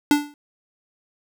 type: tone with exponential decay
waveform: square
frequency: 292.4 Hz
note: D4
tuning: 7 cents flat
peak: -11 dBFS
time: 0.11-0.34 s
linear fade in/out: 1 ms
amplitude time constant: 50 ms
effects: none